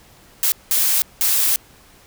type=noise bursts at uneven times; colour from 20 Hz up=blue; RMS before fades=-17 dBFS; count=3; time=0.43-0.52 / 0.71-1.02 / 1.21-1.56 s; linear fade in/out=0 ms; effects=pink hiss -49 dBFS RMS until 2.06 s